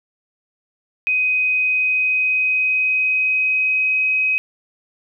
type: tone with pitch glide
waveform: sine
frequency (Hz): 2510 to 2530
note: D#7 to D#7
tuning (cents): +15 to +28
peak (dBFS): -15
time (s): 1.07-4.38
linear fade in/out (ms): 0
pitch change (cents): +13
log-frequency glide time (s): 1.55-4.08
effects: none